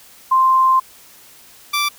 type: tone pair in turn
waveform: sine / 15% pulse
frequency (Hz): 1046.5 / 1170.3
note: C6 / D6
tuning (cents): 0 / -6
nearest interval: major second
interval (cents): 194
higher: second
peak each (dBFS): -10 / -10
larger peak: neither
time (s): 0.31-0.8 / 1.73-1.89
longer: first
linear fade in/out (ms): 10
effects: white hiss -45 dBFS RMS until 1.98 s

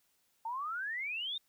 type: exponential sweep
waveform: sine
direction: up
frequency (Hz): 880 to 3729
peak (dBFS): -35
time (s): 0.45-1.38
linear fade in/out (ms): 5
effects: white hiss -74 dBFS RMS until 1.48 s

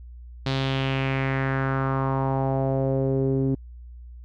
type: tone with low-pass filter sweep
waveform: sawtooth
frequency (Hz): 134.2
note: C3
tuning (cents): +44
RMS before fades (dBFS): -24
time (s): 0.46-3.55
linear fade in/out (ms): 5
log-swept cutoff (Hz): 4100 to 320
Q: 3.1
effects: added 60 Hz sine -39 dBFS peak until 4.24 s

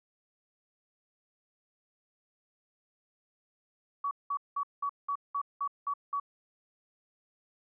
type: tone bursts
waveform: sine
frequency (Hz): 1132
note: C#6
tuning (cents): +36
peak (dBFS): -29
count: 9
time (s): 4.04-6.199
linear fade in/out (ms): 5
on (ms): 71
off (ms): 190
effects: none

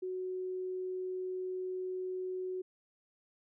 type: tone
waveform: sine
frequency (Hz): 370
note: F#4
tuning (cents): 0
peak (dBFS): -35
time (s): 0.02-2.62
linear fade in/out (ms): 10
effects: none

